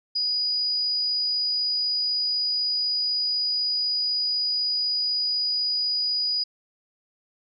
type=tone; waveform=sine; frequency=4922 Hz; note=D#8; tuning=20 cents flat; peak=-22 dBFS; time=0.15-6.44 s; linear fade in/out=10 ms; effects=none